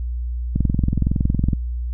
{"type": "click train", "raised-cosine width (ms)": 5, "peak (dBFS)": -6, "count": 22, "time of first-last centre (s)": [0.56, 1.532], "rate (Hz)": 21.6, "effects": ["added 60 Hz sine -22 dBFS peak until 1.93 s"]}